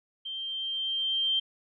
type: tone with level ramp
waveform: sine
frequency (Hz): 3152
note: G7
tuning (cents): +9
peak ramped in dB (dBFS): -34 to -23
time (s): 0.25-1.4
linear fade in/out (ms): 10
effects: none